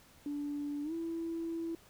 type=tone with pitch glide; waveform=sine; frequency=290 to 331.2 Hz; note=D4 to E4; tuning=-22 to +8 cents; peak=-34 dBFS; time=0.26-1.75 s; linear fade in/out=2 ms; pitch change=+230 cents; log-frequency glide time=0.83-0.93 s; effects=tanh soft clip ceiling -30 dBFS + pink hiss -61 dBFS RMS until 1.89 s